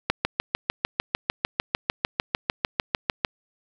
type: click train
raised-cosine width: 0.3 ms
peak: -3 dBFS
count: 22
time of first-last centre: 0.1-3.248 s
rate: 6.67 Hz
effects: 7-bit